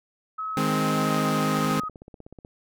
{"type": "tone with pitch glide", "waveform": "sine", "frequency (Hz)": [1284, 1257.6], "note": ["E6", "D#6"], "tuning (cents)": [-46, 18], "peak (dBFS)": -28, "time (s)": [0.38, 1.89], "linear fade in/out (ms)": 10, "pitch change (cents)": -36, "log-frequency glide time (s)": [0.99, 1.17]}
{"type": "chord", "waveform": "sawtooth", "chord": "Ab major", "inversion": "second", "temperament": "equal", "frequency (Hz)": [155.56, 207.7, 261.6], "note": ["Eb3", "Ab3", "C4"], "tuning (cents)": [0, 0, 0], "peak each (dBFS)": -23, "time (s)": [0.57, 1.8], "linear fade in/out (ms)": 2}
{"type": "click train", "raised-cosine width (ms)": 2, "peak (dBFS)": -30, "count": 15, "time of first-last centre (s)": [1.59, 2.449], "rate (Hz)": 16.3}
{"effects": []}